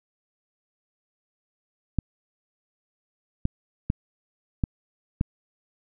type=clicks; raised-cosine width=5 ms; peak=-10 dBFS; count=5; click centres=1.987 / 3.454 / 3.901 / 4.638 / 5.211 s; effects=none